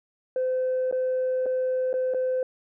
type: tone with dropouts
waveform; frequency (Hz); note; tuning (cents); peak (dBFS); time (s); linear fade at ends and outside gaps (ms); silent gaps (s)
sine; 513; C5; -34; -21; 0.36-2.43; 2; 0.913-0.925 / 1.459-1.463 / 1.93-1.939 / 2.138-2.145
effects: tanh soft clip ceiling -20 dBFS